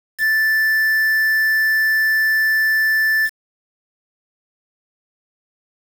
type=tone with quantisation; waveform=triangle; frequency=1760 Hz; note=A6; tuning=in tune; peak=-12 dBFS; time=0.18-3.3 s; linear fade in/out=50 ms; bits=5; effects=none